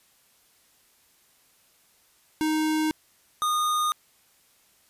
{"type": "tone pair in turn", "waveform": "square", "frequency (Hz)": [311.1, 1227.6], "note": ["D#4", "D#6"], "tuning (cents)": [0, -24], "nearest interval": "2 octaves", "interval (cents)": 2376, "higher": "second", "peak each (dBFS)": -23, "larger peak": "neither", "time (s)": [[2.41, 2.91], [3.42, 3.92]], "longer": "neither", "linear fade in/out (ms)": 0, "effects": ["white hiss -62 dBFS RMS until 4.89 s", "resampled to 32000 Hz"]}